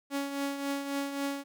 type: tone with tremolo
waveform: sawtooth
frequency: 279.5 Hz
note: C#4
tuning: 14 cents sharp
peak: -25 dBFS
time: 0.1-1.44 s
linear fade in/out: 50 ms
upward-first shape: triangle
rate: 3.7 Hz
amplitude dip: 60%
effects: none